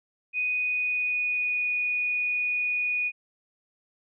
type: tone with pitch glide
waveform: sine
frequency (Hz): 2489 to 2466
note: D#7 to D#7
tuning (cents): 0 to -16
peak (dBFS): -24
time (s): 0.33-3.12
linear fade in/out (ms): 50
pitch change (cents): -16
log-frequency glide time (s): 0.48-1.7
effects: none